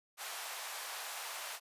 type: high-pass noise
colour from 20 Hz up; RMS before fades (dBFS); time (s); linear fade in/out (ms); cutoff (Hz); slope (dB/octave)
pink; -43; 0.17-1.6; 50; 690; 24
effects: resampled to 32000 Hz